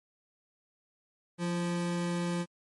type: tone pair together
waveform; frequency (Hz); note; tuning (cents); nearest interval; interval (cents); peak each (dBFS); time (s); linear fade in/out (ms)
square; 174.61 / 342.4; F3 / F4; 0 / -34; octave; 1166; -31 / -38; 1.38-2.46; 50
effects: MP3 48 kbps

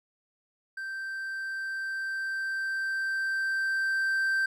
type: tone with level ramp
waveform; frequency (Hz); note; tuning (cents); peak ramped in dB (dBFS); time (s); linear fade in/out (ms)
triangle; 1564; G6; -4; -32 to -22; 0.77-4.46; 5
effects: none

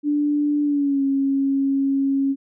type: tone with pitch glide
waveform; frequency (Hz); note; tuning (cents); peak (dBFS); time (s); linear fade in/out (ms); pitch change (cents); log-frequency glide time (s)
sine; 293.4 to 273.8; D4 to C#4; -2 to -21; -17; 0.03-2.36; 50; -119; 0.63-1.03
effects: none

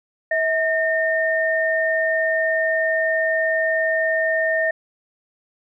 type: tone pair together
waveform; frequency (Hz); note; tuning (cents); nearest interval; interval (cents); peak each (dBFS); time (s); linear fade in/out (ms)
sine; 644 / 1824.2; E5 / A#6; -41 / -38; octave + tritone; 1803; -20 / -20; 0.31-4.71; 5
effects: none

